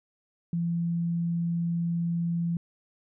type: tone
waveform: sine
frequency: 169.7 Hz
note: F3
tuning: 49 cents flat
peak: -25 dBFS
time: 0.53-2.57 s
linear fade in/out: 2 ms
effects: none